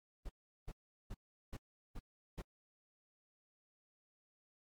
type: noise bursts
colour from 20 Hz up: brown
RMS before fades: -44 dBFS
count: 6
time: 0.25-2.42 s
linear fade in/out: 10 ms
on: 45 ms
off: 380 ms
effects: AAC 64 kbps